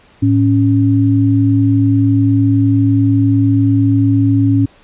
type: tone pair together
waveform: sine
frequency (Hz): 108.59 / 277.2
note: A2 / C#4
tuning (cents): -22 / 0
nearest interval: octave + major third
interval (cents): 1622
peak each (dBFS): -11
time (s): 0.22-4.66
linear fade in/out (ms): 10
effects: pink hiss -47 dBFS RMS until 4.83 s + resampled to 8000 Hz